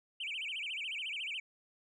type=tone with vibrato; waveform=sine; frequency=2664 Hz; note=E7; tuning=18 cents sharp; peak=-35 dBFS; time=0.2-1.4 s; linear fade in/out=5 ms; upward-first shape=sine; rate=14 Hz; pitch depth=290 cents each way; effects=tanh soft clip ceiling -34 dBFS